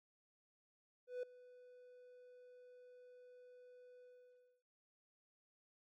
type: tone with ADSR envelope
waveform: triangle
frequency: 496.8 Hz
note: B4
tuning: 10 cents sharp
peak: -37 dBFS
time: 1.07-4.63 s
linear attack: 160 ms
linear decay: 4 ms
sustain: -20 dB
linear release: 600 ms
effects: none